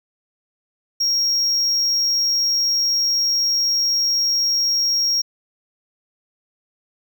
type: tone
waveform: triangle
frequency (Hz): 5588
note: F8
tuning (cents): 0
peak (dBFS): -15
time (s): 1-5.22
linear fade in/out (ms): 10
effects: none